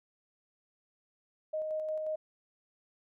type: tone with tremolo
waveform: sine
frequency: 622.3 Hz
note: D#5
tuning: in tune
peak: -31 dBFS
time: 1.53-2.16 s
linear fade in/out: 10 ms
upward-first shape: square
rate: 5.6 Hz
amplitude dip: 25%
effects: none